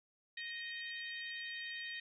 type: harmonic tone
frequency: 622.3 Hz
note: D#5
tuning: in tune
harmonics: 3 / 4 / 5 / 6 / 7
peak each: -44 / -49 / -51 / -50 / -56 dBFS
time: 0.37-2 s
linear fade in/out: 5 ms
effects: none

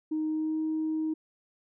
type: tone with pitch glide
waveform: sine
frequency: 311.1 to 314.5 Hz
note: D#4 to D#4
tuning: 0 to +19 cents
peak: -26 dBFS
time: 0.11-1.14 s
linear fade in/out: 10 ms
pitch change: +19 cents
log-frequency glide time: 0.27-0.59 s
effects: tanh soft clip ceiling -23 dBFS

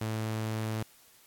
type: tone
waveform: sawtooth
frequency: 110 Hz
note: A2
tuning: in tune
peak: -27 dBFS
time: 0.01-0.83 s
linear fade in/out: 5 ms
effects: white hiss -60 dBFS RMS until 1.26 s + AAC 64 kbps

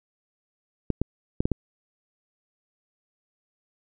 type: clicks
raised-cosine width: 3 ms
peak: -10 dBFS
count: 5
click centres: 0.903 / 1.016 / 1.405 / 1.455 / 1.517 s
effects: none

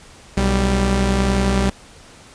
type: tone pair together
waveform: sawtooth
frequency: 61.74 / 196 Hz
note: B1 / G3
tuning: 0 / 0 cents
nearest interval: octave + minor sixth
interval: 2000 cents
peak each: -14 dBFS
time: 0.37-1.7 s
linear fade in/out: 5 ms
effects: pink hiss -44 dBFS RMS until 2.34 s + resampled to 22050 Hz

